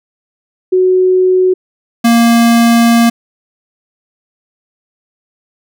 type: tone pair in turn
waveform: sine / square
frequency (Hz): 370 / 233.1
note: F#4 / A#3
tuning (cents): 0 / 0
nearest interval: minor sixth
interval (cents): 800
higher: first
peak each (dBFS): -6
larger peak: neither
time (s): 0.72-1.54 / 2.04-3.1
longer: second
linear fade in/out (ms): 10
effects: none